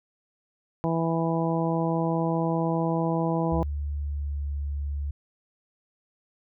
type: harmonic tone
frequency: 164.81 Hz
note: E3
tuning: in tune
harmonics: 1 / 2 / 3 / 4 / 5 / 6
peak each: -26 / -29 / -31 / -32 / -33 / -34 dBFS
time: 0.84-3.63 s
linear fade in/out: 0 ms
type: tone with pitch glide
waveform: sine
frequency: 72.6 to 71.56 Hz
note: D2 to D2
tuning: -19 to -44 cents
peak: -27 dBFS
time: 3.52-5.11 s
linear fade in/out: 5 ms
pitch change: -25 cents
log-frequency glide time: 3.98-4.44 s
effects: none